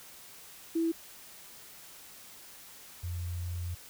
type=tone pair in turn; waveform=sine; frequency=329.6 / 87.45 Hz; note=E4 / F2; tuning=0 / +3 cents; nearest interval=octave + major seventh; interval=2297 cents; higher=first; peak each=-26 / -33 dBFS; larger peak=first; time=0.75-0.92 / 3.03-3.75 s; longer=second; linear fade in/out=10 ms; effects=white hiss -51 dBFS RMS until 3.89 s

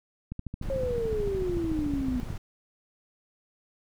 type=click train; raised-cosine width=5 ms; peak=-22 dBFS; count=28; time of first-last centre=0.32-2.305 s; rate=13.6 Hz
type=noise; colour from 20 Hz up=brown; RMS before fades=-36 dBFS; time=0.62-2.38 s; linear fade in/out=5 ms
type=exponential sweep; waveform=sine; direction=down; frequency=546 to 244.9 Hz; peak=-27 dBFS; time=0.7-2.2 s; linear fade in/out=0 ms
effects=none

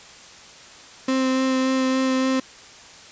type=tone with vibrato; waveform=35% pulse; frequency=261.6 Hz; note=C4; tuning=in tune; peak=-17 dBFS; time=1.08-2.4 s; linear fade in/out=5 ms; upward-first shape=sine; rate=3.5 Hz; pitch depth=10 cents each way; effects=white hiss -44 dBFS RMS until 3.11 s + resampled to 16000 Hz

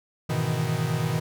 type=chord; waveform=45% pulse; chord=E major seventh; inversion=first; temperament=equal; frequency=103.83 / 123.47 / 155.56 / 164.81 Hz; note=G#2 / B2 / D#3 / E3; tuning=0 / 0 / 0 / 0 cents; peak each=-33 / -28 / -27 / -32 dBFS; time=0.29-1.2 s; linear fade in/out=10 ms; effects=none

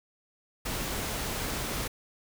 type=noise; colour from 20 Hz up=pink; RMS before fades=-33 dBFS; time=0.65-1.88 s; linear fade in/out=10 ms; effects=none

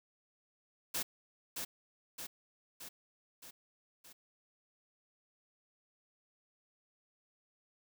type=noise with echo; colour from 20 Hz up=white; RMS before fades=-36 dBFS; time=0.94-1.03 s; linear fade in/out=10 ms; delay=620 ms; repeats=5; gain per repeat=-4 dB; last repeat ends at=4.13 s; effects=none

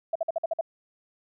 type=tone bursts; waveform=sine; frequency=659.3 Hz; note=E5; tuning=in tune; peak=-23 dBFS; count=7; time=0.13-0.611 s; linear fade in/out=5 ms; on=25 ms; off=51 ms; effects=none

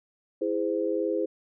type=chord; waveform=sine; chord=E augmented; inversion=none; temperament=just; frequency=329.6 / 412 / 515 Hz; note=E4 / G#4 / B#4; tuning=0 / -14 / -28 cents; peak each=-29 dBFS; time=0.41-1.26 s; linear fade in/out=10 ms; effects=none

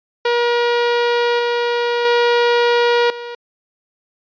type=tone with level steps; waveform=sawtooth; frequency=477.4 Hz; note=A#4; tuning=41 cents sharp; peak=-10 / -12 / -8 / -23 dBFS; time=0.25-3.35 s; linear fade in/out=5 ms; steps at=1.39 / 2.05 / 3.1 s; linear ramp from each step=2 ms; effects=resampled to 11025 Hz

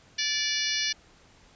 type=harmonic tone with a mistuned harmonic; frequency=581 Hz; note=D5; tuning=19 cents flat; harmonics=3 / 4 / 5 / 6 / 7 / 8 / 9 / 10; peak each=-34 / -34 / -34 / -34 / -34 / -34 / -34 / -34 dBFS; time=0.18-0.93 s; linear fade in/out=10 ms; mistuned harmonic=7; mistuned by=+57 cents; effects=pink hiss -57 dBFS RMS until 1.55 s + resampled to 16000 Hz

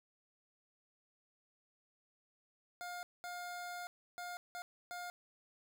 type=tone bursts at uneven times; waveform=25% pulse; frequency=709 Hz; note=F5; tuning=26 cents sharp; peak=-39 dBFS; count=5; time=2.81-3.03 / 3.24-3.87 / 4.18-4.37 / 4.55-4.62 / 4.91-5.1 s; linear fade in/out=0 ms; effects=none

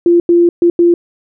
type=tone bursts at uneven times; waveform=sine; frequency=344.9 Hz; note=F4; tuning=22 cents flat; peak=-5 dBFS; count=4; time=0.06-0.2 / 0.29-0.49 / 0.62-0.7 / 0.79-0.94 s; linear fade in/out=2 ms; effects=none

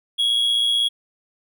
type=tone with amplitude modulation; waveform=triangle; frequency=3322 Hz; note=G#7; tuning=in tune; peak=-13 dBFS; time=0.18-0.89 s; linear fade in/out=20 ms; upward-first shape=sine; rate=116 Hz; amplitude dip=50%; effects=none

